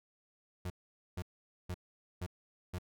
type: tone bursts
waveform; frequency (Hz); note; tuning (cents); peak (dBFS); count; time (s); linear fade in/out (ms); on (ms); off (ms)
35% pulse; 89.8; F2; +49; -35; 5; 0.65-2.785; 5; 51; 470
effects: none